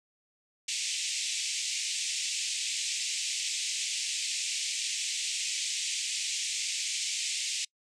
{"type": "band-pass noise", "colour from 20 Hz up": "white", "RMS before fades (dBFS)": -33, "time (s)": [0.68, 7.65], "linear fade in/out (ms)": 5, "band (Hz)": [2200, 8200], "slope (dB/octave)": 48, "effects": ["noise-tail reverb RT60 0.1 s tail -26 dB re dry"]}